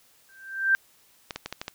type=tone with exponential growth; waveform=sine; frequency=1570 Hz; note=G6; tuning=2 cents sharp; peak=-15 dBFS; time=0.29-0.75 s; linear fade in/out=0 ms; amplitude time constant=100 ms
type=clicks; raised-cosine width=0.2 ms; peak=-15 dBFS; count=6; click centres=1.308 / 1.36 / 1.46 / 1.526 / 1.615 / 1.681 s
effects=white hiss -60 dBFS RMS until 1.74 s